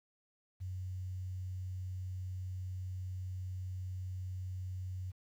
sine tone with quantisation, 92.5 Hz, F#2, in tune, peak -38 dBFS, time 0.6-5.12 s, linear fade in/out 20 ms, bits 11, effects none

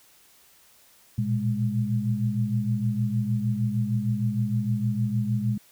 sine tone cluster, 115.4 / 121.9 / 206.2 Hz, A#2 / B2 / G#3, -17 / -22 / -12 cents, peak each -27 dBFS, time 1.18-5.58 s, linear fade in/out 5 ms, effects white hiss -57 dBFS RMS until 5.71 s

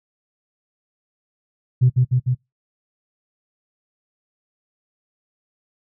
sine tone with echo, 126.1 Hz, B2, 36 cents sharp, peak -9 dBFS, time 1.81-1.9 s, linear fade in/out 20 ms, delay 150 ms, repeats 3, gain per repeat -2 dB, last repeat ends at 2.35 s, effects noise-tail reverb RT60 0.2 s tail -25 dB re dry + tanh soft clip ceiling -6 dBFS

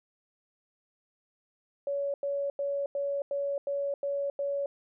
sine tone bursts, 563 Hz, C#5, 27 cents sharp, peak -28 dBFS, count 8, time 1.87-4.66 s, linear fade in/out 2 ms, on 270 ms, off 90 ms, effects none

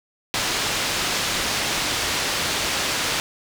white low-pass noise, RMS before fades -24 dBFS, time 0.34-3.2 s, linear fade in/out 0 ms, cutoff 5200 Hz, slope 12 dB/octave, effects none

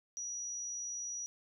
sine tone, 5820 Hz, F#8, 29 cents flat, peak -38 dBFS, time 0.17-1.26 s, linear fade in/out 0 ms, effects none

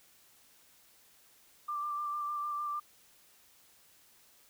sine tone with vibrato, 1182 Hz, D6, 11 cents sharp, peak -33 dBFS, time 1.68-2.8 s, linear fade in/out 10 ms, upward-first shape square, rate 6.6 Hz, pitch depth 16 cents each way, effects white hiss -63 dBFS RMS until 4.49 s

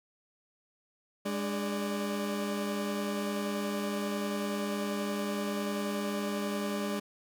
30% pulse tone cluster, 204.9 / 296.7 / 583 Hz, G#3 / D4 / D5, -23 / +18 / -13 cents, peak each -30 / -37 / -36 dBFS, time 1.25-7 s, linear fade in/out 10 ms, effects none

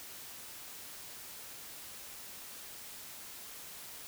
silence, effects white hiss -48 dBFS RMS until 4.07 s

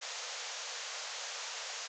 white band-pass noise, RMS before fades -42 dBFS, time 0.01-1.88 s, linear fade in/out 20 ms, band 450 to 7200 Hz, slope 96 dB/octave, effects none

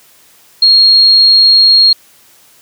sine tone, 4268 Hz, C8, 34 cents sharp, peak -3 dBFS, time 0.62-1.93 s, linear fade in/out 5 ms, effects white hiss -45 dBFS RMS until 2.61 s + high-pass 80 Hz 12 dB/octave

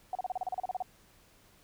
sine tone bursts, 740 Hz, F#5, in tune, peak -30 dBFS, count 13, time 0.13-0.824 s, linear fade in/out 2 ms, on 22 ms, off 34 ms, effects pink hiss -62 dBFS RMS until 1.63 s

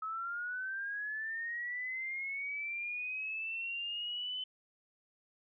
sine linear sweep, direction up, 1279 to 3042 Hz, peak -36 dBFS, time 0.02-4.44 s, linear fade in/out 5 ms, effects none

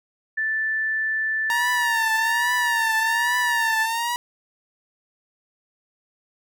sine tone, 1760 Hz, A6, in tune, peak -21 dBFS, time 0.37-3.86 s, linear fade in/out 10 ms
sawtooth tone with vibrato, 932.3 Hz, A#5, in tune, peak -19 dBFS, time 1.5-4.16 s, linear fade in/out 0 ms, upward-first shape triangle, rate 1.2 Hz, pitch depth 99 cents each way
effects none

